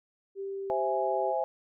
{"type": "tone with pitch glide", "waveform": "sine", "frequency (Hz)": [392, 388.2], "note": ["G4", "G4"], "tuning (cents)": [0, -17], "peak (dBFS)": -33, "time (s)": [0.35, 1.34], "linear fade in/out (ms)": 50, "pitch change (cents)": -17, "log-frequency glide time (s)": [0.49, 1.07]}
{"type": "chord", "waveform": "sine", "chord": "C augmented", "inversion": "none", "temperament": "equal", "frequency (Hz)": [523.3, 659.3, 830.6], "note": ["C5", "E5", "G#5"], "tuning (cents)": [0, 0, 0], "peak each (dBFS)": -31, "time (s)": [0.7, 1.44], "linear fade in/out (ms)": 0}
{"effects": []}